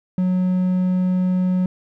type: tone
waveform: triangle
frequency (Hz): 183.3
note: F#3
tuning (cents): -16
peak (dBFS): -14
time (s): 0.18-1.66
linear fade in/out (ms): 2
effects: none